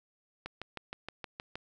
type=click train; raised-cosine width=0.3 ms; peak=-23 dBFS; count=8; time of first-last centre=0.46-1.555 s; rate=6.39 Hz; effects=none